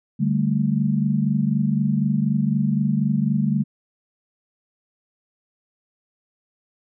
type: chord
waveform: sine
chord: D suspended fourth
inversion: none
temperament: equal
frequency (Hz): 146.83 / 196 / 220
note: D3 / G3 / A3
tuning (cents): 0 / 0 / 0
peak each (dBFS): -22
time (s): 0.19-3.64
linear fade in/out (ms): 20
effects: none